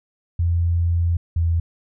sine tone pair in turn, 85.3 / 83.64 Hz, F2 / E2, -40 / +26 cents, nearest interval unison, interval 34 cents, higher first, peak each -16 dBFS, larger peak neither, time 0.39-1.17 / 1.36-1.6 s, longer first, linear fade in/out 5 ms, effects none

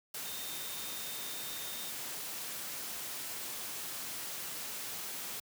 sine tone in noise, 3654 Hz, A#7, 35 cents flat, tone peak -47 dBFS, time 0.25-1.9 s, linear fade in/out 5 ms, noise white, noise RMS -41 dBFS, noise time 0.14-5.4 s, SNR -9 dB, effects high-pass 100 Hz 12 dB/octave

